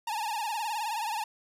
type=tone with vibrato; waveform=45% pulse; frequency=880 Hz; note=A5; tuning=in tune; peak=-30 dBFS; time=0.07-1.24 s; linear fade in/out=5 ms; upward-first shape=triangle; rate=19 Hz; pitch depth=140 cents each way; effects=resampled to 32000 Hz + 12-bit